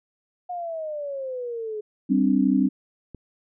sine exponential sweep, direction down, 725 to 418.8 Hz, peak -28 dBFS, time 0.49-1.81 s, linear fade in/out 10 ms
sine chord, G suspended fourth, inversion none, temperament equal, 196 / 261.6 / 293.7 Hz, G3 / C4 / D4, 0 / 0 / 0 cents, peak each -22 / -20 / -23 dBFS, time 2.09-2.69 s, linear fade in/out 20 ms
click, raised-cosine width 3 ms, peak -26 dBFS, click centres 3.147 s
effects none

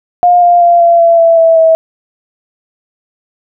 sine tone with pitch steps, 709 / 700 / 691.2 / 682.5 / 673.9 / 665.4 / 657 / 648.7 Hz, F5 / F5 / F5 / F5 / E5 / E5 / E5 / E5, +26 / +4 / -18 / -40 / +38 / +16 / -6 / -28 cents, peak -3 dBFS, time 0.23-1.75 s, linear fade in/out 0 ms, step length 190 ms, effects none

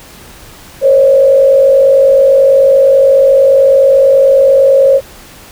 sine tone with frequency modulation, 543 Hz, C#5, 36 cents flat, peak -3 dBFS, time 0.81-5.01 s, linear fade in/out 50 ms, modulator 49.1 Hz, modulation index 0.69, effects pink hiss -35 dBFS RMS until 5.51 s

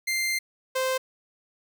sawtooth tone pair in turn, 2093 / 520.5 Hz, C7 / C5, 0 / -9 cents, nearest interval 2 octaves, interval 2409 cents, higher first, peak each -21 / -20 dBFS, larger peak second, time 0.07-0.39 / 0.75-0.98 s, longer first, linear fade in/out 10 ms, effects none

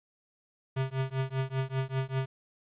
square tone with tremolo, 132.7 Hz, C3, 25 cents sharp, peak -26 dBFS, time 0.76-2.26 s, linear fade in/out 10 ms, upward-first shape triangle, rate 5.1 Hz, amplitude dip 100%, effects resampled to 8000 Hz + 11-bit

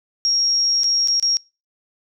sine tone with dropouts, 5588 Hz, F8, in tune, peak -15 dBFS, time 0.25-1.37 s, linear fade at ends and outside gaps 0 ms, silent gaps 0.834-0.842 / 1.075-1.083 / 1.198-1.226 s, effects noise-tail reverb RT60 0.3 s tail -26 dB re dry

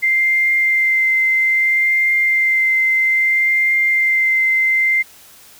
sine tone with vibrato, 2088 Hz, C7, 4 cents flat, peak -12 dBFS, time 0.02-5.03 s, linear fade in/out 20 ms, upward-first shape sine, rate 0.61 Hz, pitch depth 11 cents each way, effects white hiss -44 dBFS RMS until 5.59 s

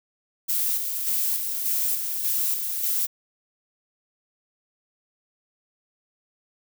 violet noise with tremolo, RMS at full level -24 dBFS, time 0.48-3.07 s, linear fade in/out 20 ms, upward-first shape square, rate 1.7 Hz, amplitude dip 40%, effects none

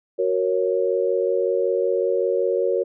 sine chord, F# major, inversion none, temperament equal with one note detuned, 370 / 466.2 / 551.5 Hz, F#4 / A#4 / C#5, 0 / 0 / -9 cents, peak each -23 / -22 / -23 dBFS, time 0.18-2.84 s, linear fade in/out 20 ms, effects none

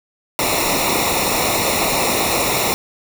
pink noise with comb filter, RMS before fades -18 dBFS, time 0.39-2.74 s, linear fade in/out 0 ms, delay 0.63 ms, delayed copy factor -0.85, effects none

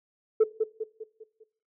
sine tone with echo, 440 Hz, A4, in tune, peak -13 dBFS, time 0.4-0.44 s, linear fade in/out 10 ms, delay 200 ms, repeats 5, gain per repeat -7 dB, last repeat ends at 1.44 s, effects noise-tail reverb RT60 0.5 s tail -17 dB re dry + tanh soft clip ceiling -14 dBFS

